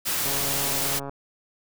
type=noise; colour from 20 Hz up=white; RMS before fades=-26 dBFS; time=0.05-1 s; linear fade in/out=20 ms
type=click train; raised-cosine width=1 ms; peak=-21 dBFS; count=117; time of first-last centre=0.26-1.095 s; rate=139 Hz
effects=none